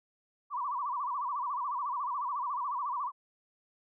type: tone with vibrato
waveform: sine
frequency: 1062 Hz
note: C6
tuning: 25 cents sharp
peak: -31 dBFS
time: 0.5-3.12 s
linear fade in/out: 50 ms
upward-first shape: sine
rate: 14 Hz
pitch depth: 180 cents each way
effects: none